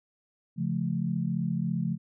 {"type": "chord", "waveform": "sine", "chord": "Db augmented", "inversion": "none", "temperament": "just", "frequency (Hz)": [138.59, 173.24, 216.5], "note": ["Db3", "F3", "A3"], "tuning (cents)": [0, -14, -28], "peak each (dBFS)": [-32, -29, -32], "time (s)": [0.56, 1.98], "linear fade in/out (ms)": 50, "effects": []}